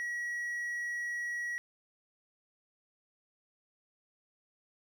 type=tone; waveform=triangle; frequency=1918 Hz; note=A#6; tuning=49 cents sharp; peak=-32 dBFS; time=0-1.58 s; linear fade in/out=0 ms; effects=none